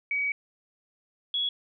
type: tone pair in turn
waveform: sine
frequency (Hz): 2267 / 3357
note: C#7 / G#7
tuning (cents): +38 / +18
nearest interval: perfect fifth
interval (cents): 680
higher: second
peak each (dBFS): -25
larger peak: neither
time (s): 0.11-0.32 / 1.34-1.49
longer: first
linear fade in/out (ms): 2
effects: none